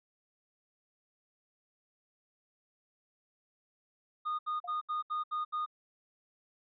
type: tone bursts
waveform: triangle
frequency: 1229 Hz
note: D#6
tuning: 22 cents flat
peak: -29 dBFS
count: 7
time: 4.25-5.662 s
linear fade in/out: 20 ms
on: 140 ms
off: 72 ms
type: tone with exponential decay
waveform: sine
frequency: 708 Hz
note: F5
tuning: 23 cents sharp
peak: -38 dBFS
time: 4.64-4.8 s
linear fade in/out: 5 ms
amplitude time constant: 33 ms
effects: tanh soft clip ceiling -25 dBFS + resampled to 11025 Hz